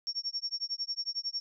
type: tone with tremolo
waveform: sine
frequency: 5500 Hz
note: F8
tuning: 27 cents flat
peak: -29 dBFS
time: 0.07-1.4 s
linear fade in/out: 0 ms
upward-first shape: sine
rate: 11 Hz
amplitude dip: 100%
effects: none